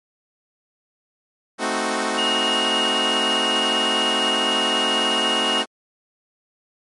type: chord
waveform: 10% pulse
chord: A diminished seventh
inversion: none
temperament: equal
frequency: 220 / 261.6 / 311.1 / 370 Hz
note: A3 / C4 / Eb4 / Gb4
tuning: 0 / 0 / 0 / 0 cents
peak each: -18 / -18 / -20 / -18 dBFS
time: 1.58-5.66 s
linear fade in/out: 50 ms
type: tone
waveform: sine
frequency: 2864 Hz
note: F7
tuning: 43 cents sharp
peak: -20 dBFS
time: 2.17-5.63 s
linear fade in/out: 20 ms
effects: MP3 48 kbps